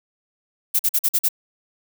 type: noise bursts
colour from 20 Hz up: violet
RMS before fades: -18 dBFS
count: 6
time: 0.74-1.288 s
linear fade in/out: 10 ms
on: 53 ms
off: 46 ms
effects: none